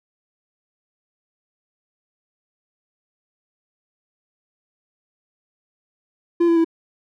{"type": "tone with pitch steps", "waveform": "triangle", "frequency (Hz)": [342.2, 335.7, 329.4], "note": ["F4", "E4", "E4"], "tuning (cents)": [-35, 32, -1], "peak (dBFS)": -11, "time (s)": [6.4, 6.646], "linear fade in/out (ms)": 10, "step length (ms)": 82, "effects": []}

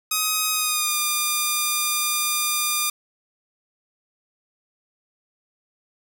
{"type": "tone with pitch glide", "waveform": "5% pulse", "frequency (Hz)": [1259, 1203.5], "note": ["D#6", "D6"], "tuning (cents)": [20, 42], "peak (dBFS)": -9, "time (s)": [0.11, 2.9], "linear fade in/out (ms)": 5, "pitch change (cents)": -78, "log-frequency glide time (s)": [0.53, 0.98], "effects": []}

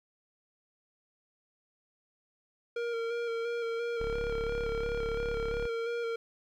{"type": "tone with vibrato", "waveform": "square", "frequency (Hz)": 465.4, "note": "A#4", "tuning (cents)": -3, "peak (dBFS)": -32, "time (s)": [2.76, 6.16], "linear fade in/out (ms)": 5, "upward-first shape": "square", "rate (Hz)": 2.9, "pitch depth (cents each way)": 21}
{"type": "tone", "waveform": "sawtooth", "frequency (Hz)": 35.37, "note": "C#1", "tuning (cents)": 36, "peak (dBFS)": -33, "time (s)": [4, 5.67], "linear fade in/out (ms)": 10}
{"effects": ["low-pass 3000 Hz 12 dB/octave", "11-bit"]}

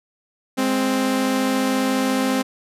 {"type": "tone pair together", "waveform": "sawtooth", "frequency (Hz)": [207.7, 262], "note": ["G#3", "C4"], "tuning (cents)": [0, 2], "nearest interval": "major third", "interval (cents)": 402, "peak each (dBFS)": [-21, -15], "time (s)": [0.57, 2.43], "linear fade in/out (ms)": 20, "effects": ["resampled to 32000 Hz"]}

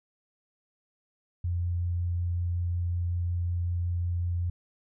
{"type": "tone with vibrato", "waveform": "sine", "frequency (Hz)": 87.31, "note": "F2", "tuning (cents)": 0, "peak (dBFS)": -26, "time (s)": [1.44, 4.5], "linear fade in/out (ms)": 5, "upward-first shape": "sine", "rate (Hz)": 5.4, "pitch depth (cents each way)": 8, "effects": []}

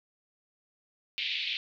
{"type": "band-pass noise", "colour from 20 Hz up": "pink", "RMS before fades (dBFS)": -33, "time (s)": [1.18, 1.57], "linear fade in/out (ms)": 0, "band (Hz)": [2300, 4100], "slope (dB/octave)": 48, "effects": []}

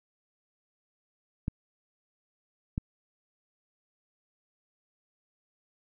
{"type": "clicks", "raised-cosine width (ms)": 5, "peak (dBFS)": -17, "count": 2, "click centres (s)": [1.481, 2.779], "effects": []}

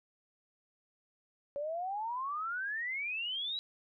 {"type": "exponential sweep", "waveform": "sine", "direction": "up", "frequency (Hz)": [559, 3951], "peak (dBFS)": -34, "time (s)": [1.56, 3.59], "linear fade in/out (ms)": 0, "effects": []}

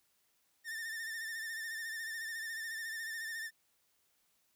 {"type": "tone with vibrato", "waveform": "45% pulse", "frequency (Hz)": 1800, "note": "A6", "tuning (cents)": 39, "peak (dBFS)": -39, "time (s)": [0.64, 3.51], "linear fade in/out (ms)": 50, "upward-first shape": "sine", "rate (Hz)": 14, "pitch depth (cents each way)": 47, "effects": ["white hiss -75 dBFS RMS until 4.55 s"]}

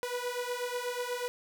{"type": "beating tone pair", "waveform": "sawtooth", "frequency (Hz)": [486.6, 494.8], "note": ["B4", "B4"], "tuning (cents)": [-26, 3], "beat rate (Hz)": 8.2, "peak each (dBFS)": [-32, -32], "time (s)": [0.03, 1.28], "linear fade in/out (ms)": 0, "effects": []}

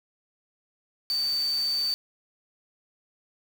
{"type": "tone in noise", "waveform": "sine", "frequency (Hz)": 4573, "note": "D8", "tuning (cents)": -47, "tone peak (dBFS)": -24, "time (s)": [1.1, 1.94], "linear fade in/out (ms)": 0, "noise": "white", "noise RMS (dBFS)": -42, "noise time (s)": [1.1, 1.94], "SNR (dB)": 15, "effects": []}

